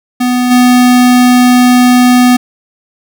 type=tone with level steps; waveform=square; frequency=248.2 Hz; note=B3; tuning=9 cents sharp; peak=-9 / -4 dBFS; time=0.2-2.37 s; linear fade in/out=10 ms; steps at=0.5 s; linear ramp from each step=20 ms; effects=none